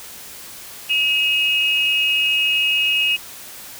sine tone pair together, 2552 / 2861 Hz, D#7 / F7, +43 / +41 cents, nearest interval major second, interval 198 cents, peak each -18 dBFS, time 0.89-3.17 s, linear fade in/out 20 ms, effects white hiss -37 dBFS RMS until 3.79 s

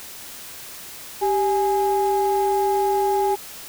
sine tone pair together, 391 / 830.6 Hz, G4 / G#5, -4 / 0 cents, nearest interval octave + minor second, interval 1304 cents, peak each -19 dBFS, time 1.21-3.36 s, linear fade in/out 20 ms, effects tanh soft clip ceiling -12 dBFS + white hiss -38 dBFS RMS until 3.68 s

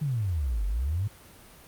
sine exponential two-way sweep, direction down then up, 157.3 to 46.25 to 109.4 Hz, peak -25 dBFS, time 0.01-1.08 s, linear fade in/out 10 ms, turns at 0.66 s, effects pink hiss -51 dBFS RMS until 1.67 s + Opus 32 kbps

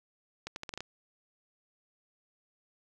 accelerating click train, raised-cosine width 0.2 ms, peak -21 dBFS, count 7, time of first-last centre 0.47-0.806 s, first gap 91 ms, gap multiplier 0.8, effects none

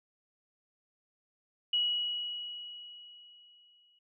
sine tone with exponential decay, 2917 Hz, F#7, 25 cents flat, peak -25 dBFS, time 1.73-3.99 s, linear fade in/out 5 ms, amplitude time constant 490 ms, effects none

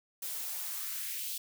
blue noise with high-pass filter sweep, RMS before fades -38 dBFS, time 0.22-1.38 s, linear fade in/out 5 ms, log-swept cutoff 330 to 3500 Hz, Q 1.8, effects none

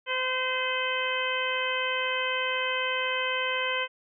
harmonic tone, 514 Hz, C5, 31 cents flat, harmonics 1 / 2 / 3 / 4 / 5 / 6, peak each -33 / -33 / -33 / -33 / -33 / -33 dBFS, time 0.06-3.88 s, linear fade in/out 50 ms, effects none

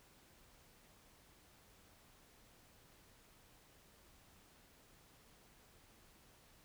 silence, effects pink hiss -66 dBFS RMS until 6.64 s

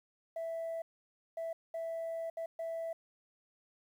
sine tone bursts at uneven times, 659.3 Hz, E5, in tune, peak -34 dBFS, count 5, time 0.36-0.82 / 1.37-1.53 / 1.74-2.3 / 2.37-2.46 / 2.59-2.93 s, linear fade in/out 5 ms, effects tanh soft clip ceiling -34 dBFS + 11-bit

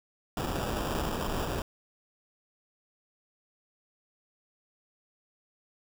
pink noise with sample-and-hold, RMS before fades -32 dBFS, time 0.37-1.62 s, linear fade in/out 2 ms, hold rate 2100 Hz, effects none

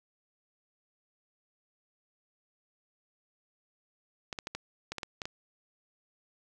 clicks, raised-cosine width 0.2 ms, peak -19 dBFS, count 9, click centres 4.328 / 4.388 / 4.471 / 4.55 / 4.92 / 4.983 / 5.032 / 5.218 / 5.255 s, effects none

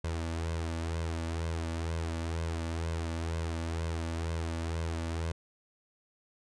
sawtooth tone with flanger, 82.41 Hz, E2, in tune, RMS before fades -34 dBFS, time 0.04-5.32 s, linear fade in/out 5 ms, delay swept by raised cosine 1.9 to 3.5 ms, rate 2.1 Hz, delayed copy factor +0.55, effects resampled to 22050 Hz

